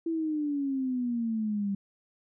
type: exponential sweep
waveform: sine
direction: down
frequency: 333.6 to 196 Hz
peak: -27 dBFS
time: 0.06-1.75 s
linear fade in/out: 5 ms
effects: none